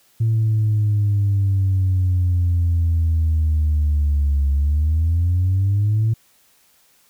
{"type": "exponential two-way sweep", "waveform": "sine", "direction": "down then up", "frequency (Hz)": [113.3, 69.3, 113.3], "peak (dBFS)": -13, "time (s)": [0.2, 6.14], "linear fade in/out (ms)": 10, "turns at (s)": 4.51, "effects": ["tanh soft clip ceiling -12 dBFS", "white hiss -57 dBFS RMS until 7.09 s"]}